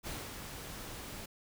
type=noise with ADSR envelope; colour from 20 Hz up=pink; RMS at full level=-40 dBFS; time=0.03-1.26 s; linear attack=44 ms; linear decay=210 ms; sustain=-5 dB; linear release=7 ms; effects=none